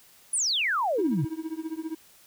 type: exponential sweep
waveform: sine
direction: down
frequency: 10260 to 123.47 Hz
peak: -23 dBFS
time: 0.33-1.25 s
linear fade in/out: 5 ms
type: tone with tremolo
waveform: triangle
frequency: 320 Hz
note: D#4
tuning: 49 cents sharp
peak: -25 dBFS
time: 0.98-1.95 s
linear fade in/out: 5 ms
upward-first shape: triangle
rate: 15 Hz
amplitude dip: 100%
effects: white hiss -56 dBFS RMS until 2.26 s